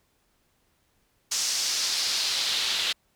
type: noise with band-pass filter sweep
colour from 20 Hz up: pink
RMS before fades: -27 dBFS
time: 1.31-2.93 s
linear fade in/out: 10 ms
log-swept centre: 6000 to 3500 Hz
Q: 2.4
effects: pink hiss -69 dBFS RMS until 3.15 s